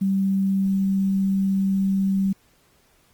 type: tone with quantisation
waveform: sine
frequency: 194 Hz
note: G3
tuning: 18 cents flat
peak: -18 dBFS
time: 0.01-2.33 s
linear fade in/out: 10 ms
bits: 8
effects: pink hiss -60 dBFS RMS until 3.13 s + Opus 24 kbps